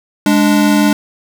square tone pair together, 207 / 292.8 Hz, G#3 / D4, -5 / -5 cents, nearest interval tritone, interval 600 cents, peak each -12 dBFS, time 0.26-0.93 s, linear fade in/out 2 ms, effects none

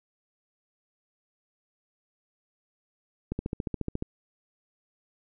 click train, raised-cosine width 3 ms, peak -17 dBFS, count 11, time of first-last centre 3.32-4.024 s, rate 14.2 Hz, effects none

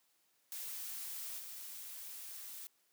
blue noise with level steps, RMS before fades -44 / -48 dBFS, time 0.52-2.67 s, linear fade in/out 0 ms, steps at 1.38 s, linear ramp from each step 20 ms, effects white hiss -75 dBFS RMS until 2.92 s + high-pass 150 Hz 12 dB/octave

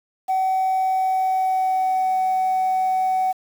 sine tone with pitch glide, 757 to 750.9 Hz, F#5 to F#5, +39 to +25 cents, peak -16 dBFS, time 0.28-3.33 s, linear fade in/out 20 ms, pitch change -14 cents, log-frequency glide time 0.72-2.18 s, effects tanh soft clip ceiling -14 dBFS + 7-bit

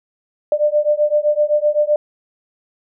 sine beating tone pair, 593 / 600.8 Hz, D5 / D5, +17 / +39 cents, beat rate 7.8 Hz, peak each -16 dBFS, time 0.52-1.96 s, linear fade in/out 2 ms, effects none

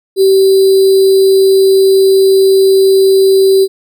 sine tone with sample-and-hold, 385.5 Hz, G4, 29 cents flat, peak -4 dBFS, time 0.16-3.68 s, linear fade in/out 50 ms, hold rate 4410 Hz, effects none

